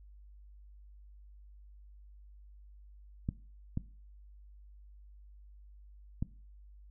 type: clicks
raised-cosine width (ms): 5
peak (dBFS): -20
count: 3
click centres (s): 3.289 / 3.774 / 6.225
effects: noise-tail reverb RT60 0.4 s tail -19 dB re dry + added 50 Hz sine -52 dBFS peak until 6.9 s